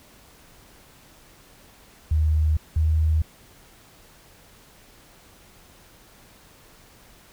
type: tone pair in turn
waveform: sine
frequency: 77.5 / 78.63 Hz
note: D#2 / D#2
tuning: -6 / +19 cents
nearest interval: unison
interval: 25 cents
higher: second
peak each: -17 dBFS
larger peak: neither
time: 2.11-2.57 / 2.76-3.22 s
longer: neither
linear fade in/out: 5 ms
effects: pink hiss -52 dBFS RMS until 7.32 s